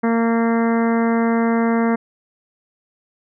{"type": "harmonic tone", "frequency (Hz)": 229.9, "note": "A#3", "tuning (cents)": -24, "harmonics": [1, 2, 3, 4, 5, 6, 7, 8, 9], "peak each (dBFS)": [-16, -22, -26, -28, -30, -32, -33, -34, -35], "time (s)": [0.03, 1.96], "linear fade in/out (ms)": 10, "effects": []}